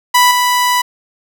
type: tone with level steps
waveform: sawtooth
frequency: 987.8 Hz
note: B5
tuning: in tune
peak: -3 / -7 dBFS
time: 0.14-0.82 s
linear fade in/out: 10 ms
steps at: 0.31 s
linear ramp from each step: 2 ms
effects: none